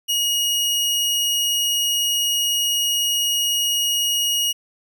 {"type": "tone", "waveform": "sawtooth", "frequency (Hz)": 2882, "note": "F#7", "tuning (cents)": -46, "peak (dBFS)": -15, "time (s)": [0.08, 4.53], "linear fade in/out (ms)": 20, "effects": []}